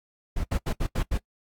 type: noise bursts at uneven times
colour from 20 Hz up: brown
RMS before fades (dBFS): -25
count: 6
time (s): 0.36-0.44 / 0.51-0.58 / 0.66-0.73 / 0.8-0.87 / 0.95-1.03 / 1.11-1.18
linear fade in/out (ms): 10
effects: noise-tail reverb RT60 0.1 s tail -22 dB re dry + AAC 64 kbps